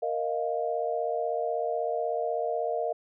sine chord, Bb suspended fourth, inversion none, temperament equal, 466.2 / 622.3 / 698.5 Hz, Bb4 / Eb5 / F5, 0 / 0 / 0 cents, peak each -31 dBFS, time 0.02-2.93 s, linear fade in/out 10 ms, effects none

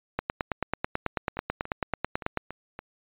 two click trains, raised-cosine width 0.5 ms, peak -22 / -11 dBFS, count 6 / 21, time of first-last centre 1.37-2.79 / 0.19-2.373 s, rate 3.52 / 9.16 Hz, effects resampled to 8000 Hz

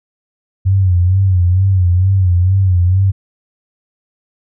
sine tone with vibrato, 92.5 Hz, F#2, in tune, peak -8 dBFS, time 0.65-3.12 s, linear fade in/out 20 ms, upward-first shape sine, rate 2.2 Hz, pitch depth 90 cents each way, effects none

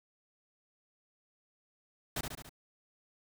pink noise with echo, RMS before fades -35 dBFS, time 2.16-2.21 s, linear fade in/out 5 ms, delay 71 ms, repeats 4, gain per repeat -4 dB, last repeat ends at 2.494 s, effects none

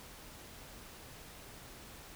silence, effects pink hiss -52 dBFS RMS until 2.15 s

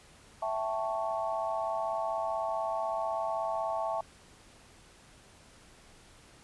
sine chord, A dominant seventh, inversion second, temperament equal, 659.3 / 784 / 880 / 1108.7 Hz, E5 / G5 / A5 / C#6, 0 / 0 / 0 / 0 cents, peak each -33 / -38 / -35 / -38 dBFS, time 0.42-4.01 s, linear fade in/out 5 ms, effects pink hiss -57 dBFS RMS until 6.43 s + resampled to 24000 Hz

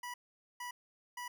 25% pulse tone bursts, 978 Hz, B5, 17 cents flat, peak -37 dBFS, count 3, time 0.03-1.28 s, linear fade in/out 5 ms, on 110 ms, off 460 ms, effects none

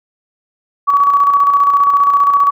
sine tone with tremolo, 1133 Hz, C#6, 37 cents sharp, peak -6 dBFS, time 0.87-2.51 s, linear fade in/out 20 ms, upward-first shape square, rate 15 Hz, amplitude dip 40%, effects none

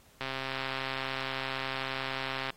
click train, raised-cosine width 0.3 ms, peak -18 dBFS, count 306, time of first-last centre 0.21-2.503 s, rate 133 Hz, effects pink hiss -61 dBFS RMS until 2.56 s + AAC 48 kbps

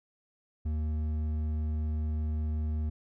triangle tone with hard clipping, 77.1 Hz, D#2, 15 cents flat, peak -30 dBFS, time 0.65-2.9 s, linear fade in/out 10 ms, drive 10 dB, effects none

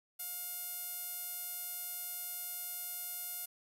sawtooth tone with band-pass filter, 710 Hz, F5, 28 cents sharp, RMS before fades -42 dBFS, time 0.19-3.46 s, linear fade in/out 10 ms, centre 12000 Hz, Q 3.7, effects none

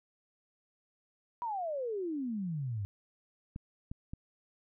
sine exponential sweep, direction down, 987.8 to 95.6 Hz, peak -33 dBFS, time 1.42-2.85 s, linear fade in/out 0 ms
clicks, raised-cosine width 5 ms, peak -28 dBFS, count 3, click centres 3.561 / 3.915 / 4.135 s
effects none

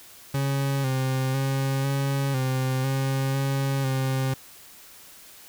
40% pulse tone with pitch steps, 137.9 / 131.4 / 135.4 / 138 / 130.4 / 134.7 / 136.7 / 132.5 Hz, C#3 / C3 / C#3 / C#3 / C3 / C#3 / C#3 / C3, -9 / +8 / -40 / -7 / -5 / -49 / -24 / +22 cents, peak -22 dBFS, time 0.34-4.34 s, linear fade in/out 5 ms, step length 500 ms, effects white hiss -48 dBFS RMS until 5.48 s

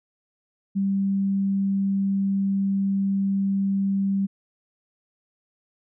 sine tone, 196 Hz, G3, in tune, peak -20 dBFS, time 0.75-4.27 s, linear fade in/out 20 ms, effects none

